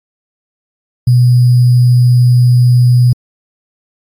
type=tone with sample-and-hold; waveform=sine; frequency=123.47 Hz; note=B2; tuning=in tune; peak=-4 dBFS; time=1.07-3.13 s; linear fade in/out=5 ms; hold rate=4900 Hz; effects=AAC 48 kbps